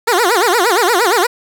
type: tone with vibrato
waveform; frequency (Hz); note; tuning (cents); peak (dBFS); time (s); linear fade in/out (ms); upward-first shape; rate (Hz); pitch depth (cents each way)
15% pulse; 411.7; G#4; -15; -4; 0.07-1.27; 10; sine; 8.6; 300
effects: none